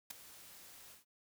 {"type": "noise with ADSR envelope", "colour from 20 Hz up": "white", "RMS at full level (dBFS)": -40, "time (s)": [0.1, 1.05], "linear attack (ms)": 10, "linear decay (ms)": 4, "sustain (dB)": -16, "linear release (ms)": 140, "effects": []}